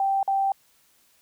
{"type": "tone with dropouts", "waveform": "sine", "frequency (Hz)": 782, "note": "G5", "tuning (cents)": -4, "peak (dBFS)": -20, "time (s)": [0, 0.52], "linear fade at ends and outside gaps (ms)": 2, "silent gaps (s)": [0.23, 0.277], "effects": ["white hiss -62 dBFS RMS until 1.21 s"]}